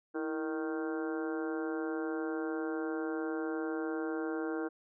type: harmonic tone with a mistuned harmonic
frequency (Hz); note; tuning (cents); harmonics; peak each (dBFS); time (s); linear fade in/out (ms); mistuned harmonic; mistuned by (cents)
155.56; D#3; 0; 2 / 3 / 4 / 5 / 6 / 7 / 8 / 9 / 10; -35 / -38 / -47 / -46 / -53 / -50 / -56 / -46 / -48; 0.14-4.69; 20; 2; +69
effects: none